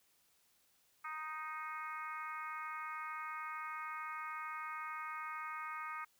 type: harmonic tone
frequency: 311.1 Hz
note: D#4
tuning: in tune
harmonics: 3 / 4 / 5 / 6 / 7 / 8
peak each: -50 / -43 / -51 / -54 / -49 / -58 dBFS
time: 1.04-6.05 s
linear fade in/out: 10 ms
effects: white hiss -73 dBFS RMS until 6.19 s